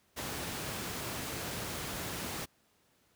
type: noise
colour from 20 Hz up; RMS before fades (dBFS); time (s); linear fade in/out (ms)
pink; -38; 0.16-2.46; 20
effects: pink hiss -70 dBFS RMS until 3.15 s + high-pass 80 Hz 12 dB/octave